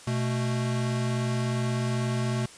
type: tone pair together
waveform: square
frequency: 123.47 / 220 Hz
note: B2 / A3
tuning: 0 / 0 cents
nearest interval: minor seventh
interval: 1000 cents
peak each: -27 / -32 dBFS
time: 0.07-2.46 s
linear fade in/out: 5 ms
effects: white hiss -48 dBFS RMS until 2.57 s + resampled to 22050 Hz